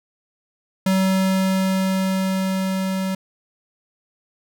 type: tone with level ramp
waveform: square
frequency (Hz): 189.9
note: F#3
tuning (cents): +45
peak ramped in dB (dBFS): -16 to -22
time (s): 0.86-3.15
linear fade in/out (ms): 5
effects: none